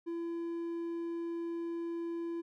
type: tone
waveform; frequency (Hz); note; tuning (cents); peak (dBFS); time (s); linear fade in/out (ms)
triangle; 337.3; E4; +40; -33; 0.06-2.42; 20
effects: none